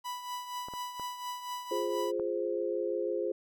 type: tone with tremolo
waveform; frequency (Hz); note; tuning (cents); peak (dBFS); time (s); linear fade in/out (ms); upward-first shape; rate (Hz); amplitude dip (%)
45% pulse; 987.8; B5; 0; -34; 0.04-2.12; 20; triangle; 4.2; 65
type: clicks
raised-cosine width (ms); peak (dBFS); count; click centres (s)
1; -30; 4; 0.685 / 0.737 / 0.997 / 2.197
type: chord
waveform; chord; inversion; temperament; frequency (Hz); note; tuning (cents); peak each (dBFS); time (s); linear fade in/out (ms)
sine; F minor; none; equal; 349.2 / 415.3 / 523.3; F4 / Ab4 / C5; 0 / 0 / 0; -34; 1.71-3.32; 5
effects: none